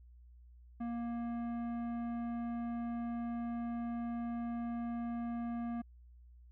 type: tone with tanh clipping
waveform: sine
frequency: 235.3 Hz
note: A#3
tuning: 16 cents sharp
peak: -38 dBFS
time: 0.8-5.82 s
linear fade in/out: 10 ms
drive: 13 dB
effects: added 60 Hz sine -55 dBFS peak until 6.51 s